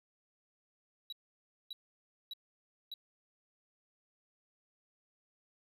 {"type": "tone bursts", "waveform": "triangle", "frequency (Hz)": 3900, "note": "B7", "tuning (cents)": -23, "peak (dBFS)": -39, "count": 4, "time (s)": [1.1, 2.94], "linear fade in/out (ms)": 2, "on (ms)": 25, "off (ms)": 580, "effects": []}